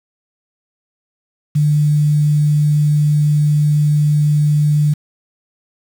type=tone with quantisation; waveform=sine; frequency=149 Hz; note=D3; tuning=25 cents sharp; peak=-10 dBFS; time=1.55-4.94 s; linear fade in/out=10 ms; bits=6; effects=none